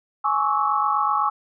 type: tone cluster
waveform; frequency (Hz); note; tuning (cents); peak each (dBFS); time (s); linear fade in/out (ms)
sine; 838 / 1093 / 1141 / 1300; G#5 / C#6 / C#6 / E6; +15 / -25 / +50 / -24; -24; 0.24-1.3; 10
effects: none